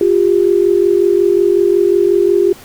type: tone pair together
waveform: sine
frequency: 353.7 / 399.2 Hz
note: F4 / G4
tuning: +22 / +32 cents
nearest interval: major second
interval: 210 cents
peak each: -11 dBFS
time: 0.01-2.53 s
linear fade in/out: 2 ms
effects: pink hiss -38 dBFS RMS until 2.64 s